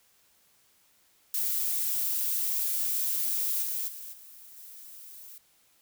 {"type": "noise with level steps", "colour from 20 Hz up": "violet", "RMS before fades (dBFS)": [-29, -32, -42, -50, -47], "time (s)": [1.34, 5.38], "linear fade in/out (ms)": 2, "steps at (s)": [3.62, 3.87, 4.12, 4.56], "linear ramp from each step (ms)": 20, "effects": ["white hiss -65 dBFS RMS until 5.81 s"]}